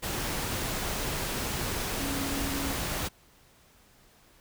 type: tone in noise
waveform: sine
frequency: 276.7 Hz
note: C#4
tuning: 3 cents flat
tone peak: -34 dBFS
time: 1.99-2.74 s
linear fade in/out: 20 ms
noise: pink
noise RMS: -32 dBFS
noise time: 0.02-3.09 s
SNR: -5 dB
effects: pink hiss -60 dBFS RMS until 4.4 s